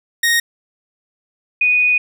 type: tone pair in turn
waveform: sawtooth / sine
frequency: 1864.7 / 2478 Hz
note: A#6 / D#7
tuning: 0 / -8 cents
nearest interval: perfect fourth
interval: 492 cents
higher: second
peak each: -9 / -11 dBFS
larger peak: first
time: 0.23-0.4 / 1.61-1.98 s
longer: second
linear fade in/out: 5 ms
effects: none